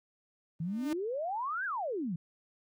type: tone with exponential growth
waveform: sawtooth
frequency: 301.8 Hz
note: D4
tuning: 47 cents sharp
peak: -31 dBFS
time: 0.59-0.93 s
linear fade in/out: 1 ms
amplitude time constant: 72 ms
type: exponential two-way sweep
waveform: sine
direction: up then down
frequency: 154.4 to 1661.2 to 154.4 Hz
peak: -32 dBFS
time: 0.6-2.16 s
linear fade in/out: 5 ms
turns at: 1.65 s
effects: none